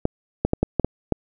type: clicks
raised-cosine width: 2 ms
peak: -5 dBFS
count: 7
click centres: 0.054 / 0.45 / 0.534 / 0.63 / 0.797 / 0.846 / 1.123 s
effects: none